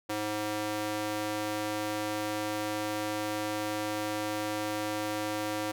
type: tone with high-pass filter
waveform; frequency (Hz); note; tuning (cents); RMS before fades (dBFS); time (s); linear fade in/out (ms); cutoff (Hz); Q
square; 105.8; G#2; +33; -33; 0.09-5.72; 10; 370; 1
effects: none